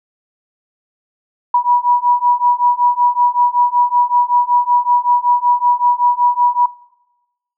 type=beating tone pair; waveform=sine; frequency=970 / 975.3 Hz; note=B5 / B5; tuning=-31 / -22 cents; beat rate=5.3 Hz; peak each=-13 / -14 dBFS; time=1.54-6.66 s; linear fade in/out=5 ms; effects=noise-tail reverb RT60 1.0 s tail -22 dB re dry